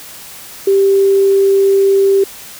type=tone; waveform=sine; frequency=392 Hz; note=G4; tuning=in tune; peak=-7 dBFS; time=0.67-2.24 s; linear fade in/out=5 ms; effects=white hiss -33 dBFS RMS until 2.59 s